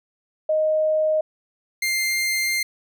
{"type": "tone pair in turn", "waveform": ["sine", "sawtooth"], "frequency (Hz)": [622.3, 2101], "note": ["D#5", "C7"], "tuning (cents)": [0, 7], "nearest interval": "octave + major sixth", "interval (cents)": 2107, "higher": "second", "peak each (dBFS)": -17, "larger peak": "neither", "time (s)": [[0.49, 1.21], [1.82, 2.63]], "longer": "second", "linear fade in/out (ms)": 5, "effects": []}